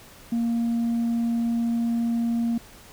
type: tone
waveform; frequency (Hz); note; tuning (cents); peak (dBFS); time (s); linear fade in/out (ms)
sine; 233.1; A#3; 0; -19; 0.32-2.58; 5
effects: tanh soft clip ceiling -20 dBFS + pink hiss -48 dBFS RMS until 2.92 s